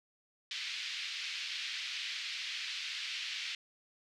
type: band-pass noise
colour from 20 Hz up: pink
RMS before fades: -40 dBFS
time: 0.51-3.55 s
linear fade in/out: 2 ms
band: 2200 to 4700 Hz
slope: 24 dB/octave
effects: none